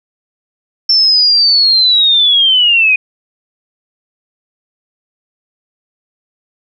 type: linear sweep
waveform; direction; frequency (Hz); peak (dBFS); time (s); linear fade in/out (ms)
sine; down; 5390 to 2462; -6; 0.89-2.96; 5
effects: none